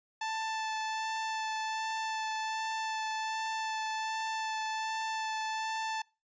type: tone with vibrato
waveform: sawtooth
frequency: 880 Hz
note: A5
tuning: in tune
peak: -29 dBFS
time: 0.21-6.02 s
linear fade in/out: 5 ms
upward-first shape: sine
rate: 1.3 Hz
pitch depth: 10 cents each way
effects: noise-tail reverb RT60 0.3 s tail -25 dB re dry + resampled to 16000 Hz